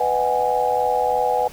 sine chord, G# minor seventh, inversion first, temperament just, 498.4 / 623 / 747.5 / 830.6 Hz, B4 / D#5 / F#5 / G#5, +16 / +2 / +17 / 0 cents, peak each -22 / -27 / -22 / -21 dBFS, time 0-1.48 s, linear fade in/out 5 ms, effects pink hiss -42 dBFS RMS until 1.52 s

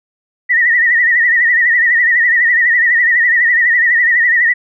sine tone with vibrato, 1900 Hz, A#6, 33 cents sharp, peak -8 dBFS, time 0.49-4.54 s, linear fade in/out 20 ms, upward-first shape triangle, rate 12 Hz, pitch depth 100 cents each way, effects none

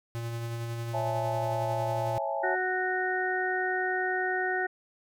square tone with tremolo, 116.54 Hz, A#2, in tune, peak -32 dBFS, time 0.15-2.18 s, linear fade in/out 0 ms, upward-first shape sine, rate 11 Hz, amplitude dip 25%
sine chord, A major seventh, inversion first, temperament just, 550 / 660 / 825 / 880 Hz, C#5 / E5 / G#5 / A5, -14 / +2 / -12 / 0 cents, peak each -34 / -33 / -34 / -35 dBFS, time 0.93-2.56 s, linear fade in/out 20 ms
harmonic tone, 370 Hz, F#4, in tune, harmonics 1 / 2 / 4 / 5, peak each -32 / -32 / -32 / -32 dBFS, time 2.43-4.67 s, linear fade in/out 10 ms
effects none

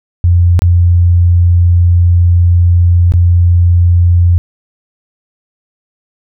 sine tone with dropouts, 87.31 Hz, F2, in tune, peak -4 dBFS, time 0.24-4.38 s, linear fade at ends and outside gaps 0 ms, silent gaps 0.592-0.62 / 3.121-3.138 s, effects none

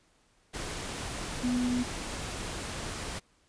sine tone in noise, 246.9 Hz, B3, in tune, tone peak -26 dBFS, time 1.43-1.84 s, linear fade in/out 20 ms, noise pink, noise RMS -37 dBFS, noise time 0.53-3.2 s, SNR +8 dB, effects pink hiss -67 dBFS RMS until 3.48 s + resampled to 22050 Hz

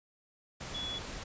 sine tone in noise, 3399 Hz, G#7, 39 cents sharp, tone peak -36 dBFS, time 0.74-0.99 s, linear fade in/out 10 ms, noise pink, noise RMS -42 dBFS, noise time 0.6-1.24 s, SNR +3 dB, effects resampled to 16000 Hz

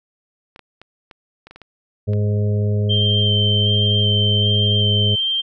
clicks, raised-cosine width 0.3 ms, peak -24 dBFS, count 9, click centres 0.561 / 0.593 / 0.816 / 1.112 / 1.47 / 1.51 / 1.56 / 1.617 / 2.134 s
harmonic tone, 103.83 Hz, G#2, in tune, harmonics 1 / 2 / 4 / 5 / 6, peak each -16 / -26 / -27 / -33 / -35 dBFS, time 2.07-5.16 s, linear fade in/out 20 ms
sine tone with vibrato, 3136 Hz, G7, in tune, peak -17 dBFS, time 2.89-5.42 s, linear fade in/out 20 ms, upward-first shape square, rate 1.3 Hz, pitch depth 11 cents each way
effects none

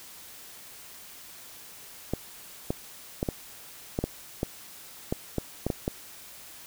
clicks, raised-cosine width 2 ms, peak -13 dBFS, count 12, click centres 2.136 / 2.705 / 3.229 / 3.288 / 3.989 / 4.04 / 4.431 / 5.125 / 5.383 / 5.666 / 5.702 / 5.879 s, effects white hiss -47 dBFS RMS until 6.66 s

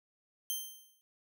5% pulse tone with exponential decay, 3136 Hz, G7, in tune, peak -23 dBFS, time 0.5-1.01 s, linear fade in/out 0 ms, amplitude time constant 110 ms, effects none

